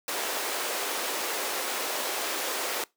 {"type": "high-pass noise", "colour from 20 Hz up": "pink", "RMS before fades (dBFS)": -31, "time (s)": [0.08, 2.84], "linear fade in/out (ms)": 2, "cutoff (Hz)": 370, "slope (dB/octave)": 24, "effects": ["noise-tail reverb RT60 0.2 s tail -23 dB re dry"]}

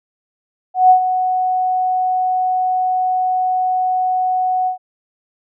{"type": "tone with ADSR envelope", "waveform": "sine", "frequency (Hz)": 740, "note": "F#5", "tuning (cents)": 0, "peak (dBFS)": -4, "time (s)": [0.74, 4.78], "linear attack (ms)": 160, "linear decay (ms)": 95, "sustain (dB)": -10, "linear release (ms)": 110, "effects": []}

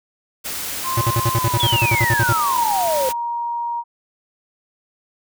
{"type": "noise", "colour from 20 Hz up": "white", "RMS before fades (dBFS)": -27, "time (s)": [0.44, 3.13], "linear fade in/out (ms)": 20}
{"type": "tone with pitch glide", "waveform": "sine", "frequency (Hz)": [1046.5, 943.2], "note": ["C6", "A#5"], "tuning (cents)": [0, 20], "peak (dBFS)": -21, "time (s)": [0.83, 3.84], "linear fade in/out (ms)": 50, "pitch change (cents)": -180, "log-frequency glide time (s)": [1.31, 1.7]}
{"type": "tone bursts", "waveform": "square", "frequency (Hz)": 115.2, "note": "A#2", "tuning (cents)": -20, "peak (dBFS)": -16, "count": 15, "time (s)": [0.97, 2.329], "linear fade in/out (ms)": 5, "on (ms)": 43, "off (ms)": 51}
{"type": "exponential sweep", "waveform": "sine", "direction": "down", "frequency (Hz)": [3490, 506], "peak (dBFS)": -18, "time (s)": [1.6, 3.09], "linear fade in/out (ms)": 0}
{"effects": []}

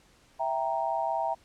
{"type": "chord", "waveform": "sine", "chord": "E diminished", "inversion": "none", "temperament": "equal", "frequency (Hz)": [659.3, 784, 932.3], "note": ["E5", "G5", "Bb5"], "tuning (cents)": [0, 0, 0], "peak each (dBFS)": -31, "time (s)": [0.39, 1.35], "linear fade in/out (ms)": 20, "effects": ["pink hiss -61 dBFS RMS until 1.44 s", "low-pass 9000 Hz 12 dB/octave"]}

